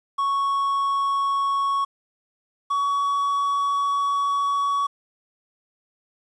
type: tone pair in turn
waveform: triangle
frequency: 1108.7 / 1126.8 Hz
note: C#6 / C#6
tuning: 0 / +28 cents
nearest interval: unison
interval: 28 cents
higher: second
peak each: -18 dBFS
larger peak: neither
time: 0.18-1.85 / 2.7-4.87 s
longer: second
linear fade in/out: 10 ms
effects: resampled to 24000 Hz + 9-bit